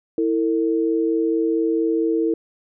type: tone pair together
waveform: sine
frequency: 327.7 / 452.1 Hz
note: E4 / A4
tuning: -10 / +47 cents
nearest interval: tritone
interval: 557 cents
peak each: -19 / -21 dBFS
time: 0.18-2.34 s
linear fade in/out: 2 ms
effects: none